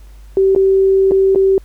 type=tone with dropouts; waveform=sine; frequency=385.6 Hz; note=G4; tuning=28 cents flat; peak=-8 dBFS; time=0.37-1.58 s; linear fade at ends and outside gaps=1 ms; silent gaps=0.55-0.561 / 1.111-1.118 / 1.349-1.358 s; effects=added 50 Hz sine -35 dBFS peak until 1.64 s + pink hiss -52 dBFS RMS until 1.64 s